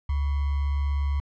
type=tone with sample-and-hold; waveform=sine; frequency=71 Hz; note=C#2; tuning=42 cents sharp; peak=-22 dBFS; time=0.09-1.2 s; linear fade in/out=5 ms; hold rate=1050 Hz; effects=low-pass 3000 Hz 12 dB/octave